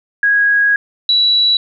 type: tone pair in turn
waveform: sine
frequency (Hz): 1651 / 3927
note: G#6 / B7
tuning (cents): -11 / -11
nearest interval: octave + minor third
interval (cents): 1500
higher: second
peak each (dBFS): -9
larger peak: neither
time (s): 0.23-0.76 / 1.09-1.57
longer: first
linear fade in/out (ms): 2
effects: none